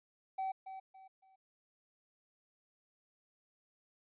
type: tone with echo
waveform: triangle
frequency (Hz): 765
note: G5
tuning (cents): -42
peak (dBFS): -32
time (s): 0.38-0.52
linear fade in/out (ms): 10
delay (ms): 280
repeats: 3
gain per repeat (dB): -10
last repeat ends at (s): 1.36
effects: tanh soft clip ceiling -28 dBFS + resampled to 8000 Hz